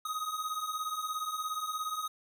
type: beating tone pair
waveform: square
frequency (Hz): 1244.5 / 1261.5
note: D#6 / D#6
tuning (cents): 0 / +23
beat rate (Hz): 17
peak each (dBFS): -39 / -36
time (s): 0.05-2.08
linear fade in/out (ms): 5
effects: none